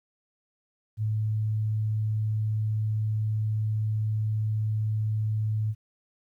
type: tone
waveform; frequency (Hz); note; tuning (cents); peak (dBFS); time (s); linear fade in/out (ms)
sine; 108.1; A2; -30; -24; 0.97-5.75; 50
effects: 11-bit